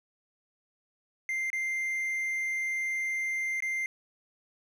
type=tone with dropouts; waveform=triangle; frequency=2093 Hz; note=C7; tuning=in tune; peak=-27 dBFS; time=1.29-3.86 s; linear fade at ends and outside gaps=1 ms; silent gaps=1.502-1.53 / 3.604-3.623 s; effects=none